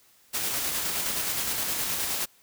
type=noise with tremolo; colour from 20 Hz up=white; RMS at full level=-28 dBFS; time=0.33-2.26 s; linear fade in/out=20 ms; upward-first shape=square; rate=9.6 Hz; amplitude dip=25%; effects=white hiss -60 dBFS RMS until 2.42 s